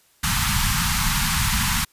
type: band-stop noise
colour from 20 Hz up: pink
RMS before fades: -21 dBFS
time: 0.23-1.85 s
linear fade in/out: 10 ms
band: 220 to 880 Hz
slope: 48 dB/octave
effects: white hiss -59 dBFS RMS until 1.92 s + resampled to 32000 Hz